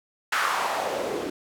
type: noise with band-pass filter sweep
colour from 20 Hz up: white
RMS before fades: -27 dBFS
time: 0.32-1.3 s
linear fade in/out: 5 ms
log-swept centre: 1500 to 320 Hz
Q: 2.5
effects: none